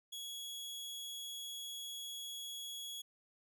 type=tone; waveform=sawtooth; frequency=3345 Hz; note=G#7; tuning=12 cents sharp; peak=-40 dBFS; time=0.12-3.02 s; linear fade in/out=10 ms; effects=none